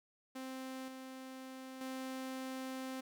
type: tone with level steps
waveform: sawtooth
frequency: 261.6 Hz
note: C4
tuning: in tune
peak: -39 / -43 / -37 dBFS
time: 0.35-3.01 s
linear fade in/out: 10 ms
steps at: 0.88 / 1.81 s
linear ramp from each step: 2 ms
effects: none